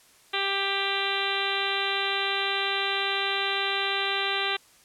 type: harmonic tone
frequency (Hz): 394.1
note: G4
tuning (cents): +9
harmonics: 1 / 2 / 3 / 4 / 5 / 6 / 7 / 8 / 9 / 10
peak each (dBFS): -34 / -34 / -34 / -34 / -34 / -34 / -34 / -34 / -34 / -34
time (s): 0.33-4.57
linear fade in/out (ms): 10
effects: white hiss -57 dBFS RMS until 4.84 s + low-pass 11000 Hz 12 dB/octave